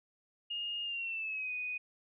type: tone with pitch glide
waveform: sine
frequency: 2842 to 2488 Hz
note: F7 to D#7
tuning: +30 to -1 cents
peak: -35 dBFS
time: 0.5-1.78 s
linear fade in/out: 10 ms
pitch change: -231 cents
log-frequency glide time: 0.83-1.52 s
effects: none